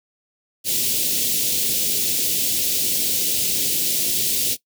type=band-stop noise; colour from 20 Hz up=white; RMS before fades=-21 dBFS; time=0.64-4.57 s; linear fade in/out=50 ms; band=490 to 2800 Hz; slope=24 dB/octave; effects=noise-tail reverb RT60 0.1 s tail -18 dB re dry + high-pass 100 Hz 12 dB/octave